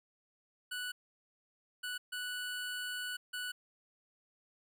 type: tone bursts at uneven times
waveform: 25% pulse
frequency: 1480 Hz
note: F#6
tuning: in tune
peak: -34 dBFS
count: 4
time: 0.71-0.92 / 1.83-1.98 / 2.12-3.17 / 3.33-3.52 s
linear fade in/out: 10 ms
effects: none